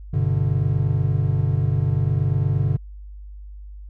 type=chord; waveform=triangle; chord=G major; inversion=none; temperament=equal with one note detuned; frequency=98 / 126.28 / 146.83 Hz; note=G2 / B2 / D3; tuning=0 / +39 / 0 cents; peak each=-20 dBFS; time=0.13-2.77 s; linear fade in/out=10 ms; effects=added 50 Hz sine -35 dBFS peak until 3.89 s